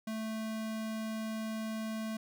square tone, 220 Hz, A3, in tune, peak -36 dBFS, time 0.07-2.17 s, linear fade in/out 5 ms, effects none

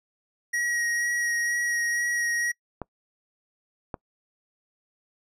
square tone with vibrato, 1898 Hz, A#6, 31 cents sharp, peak -25 dBFS, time 0.53-2.52 s, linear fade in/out 10 ms, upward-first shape sine, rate 2.1 Hz, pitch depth 13 cents each way
clicks, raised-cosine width 1 ms, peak -18 dBFS, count 2, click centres 2.817 / 3.942 s
effects noise-tail reverb RT60 0.1 s tail -26 dB re dry + low-pass 11000 Hz 12 dB/octave

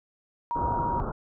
sine tone, 948 Hz, A#5, 29 cents sharp, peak -26 dBFS, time 0.51-1 s, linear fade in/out 0 ms
pink low-pass noise, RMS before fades -31 dBFS, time 0.55-1.12 s, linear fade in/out 10 ms, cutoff 1400 Hz, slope 96 dB/octave
effects none

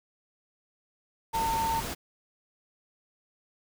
sine tone in noise, 904 Hz, A5, 47 cents sharp, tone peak -26 dBFS, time 1.33-1.81 s, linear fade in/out 20 ms, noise pink, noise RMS -35 dBFS, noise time 1.33-1.95 s, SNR +6 dB, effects none

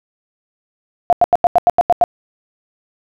sine tone bursts, 702 Hz, F5, 9 cents sharp, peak -6 dBFS, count 9, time 1.1-2.039 s, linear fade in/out 0 ms, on 27 ms, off 87 ms, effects none

